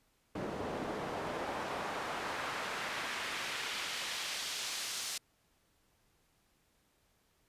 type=noise with band-pass filter sweep; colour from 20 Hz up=pink; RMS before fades=-39 dBFS; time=0.35-5.18 s; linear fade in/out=5 ms; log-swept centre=390 to 6000 Hz; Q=0.84; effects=pink hiss -73 dBFS RMS until 7.48 s + resampled to 32000 Hz